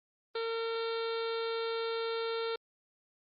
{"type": "harmonic tone", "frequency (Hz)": 456, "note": "A#4", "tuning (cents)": -38, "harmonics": [1, 2, 3, 4, 5, 6, 7, 8, 9, 10], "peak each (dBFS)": [-33, -45, -41, -51, -48, -51, -50, -46, -47, -54], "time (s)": [0.35, 2.56], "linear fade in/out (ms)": 5, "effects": ["Opus 24 kbps"]}